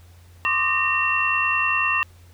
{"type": "tone cluster", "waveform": "sine", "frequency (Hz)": [1046, 1144, 1214, 1835, 2723], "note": ["C6", "D6", "D#6", "A#6", "F7"], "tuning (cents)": [-1, -46, -43, -28, -44], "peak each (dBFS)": [-28, -28, -28, -25, -21], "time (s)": [0.45, 2.03], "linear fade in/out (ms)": 0, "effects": ["added 87 Hz sine -46 dBFS peak until 2.33 s", "pink hiss -56 dBFS RMS until 2.33 s"]}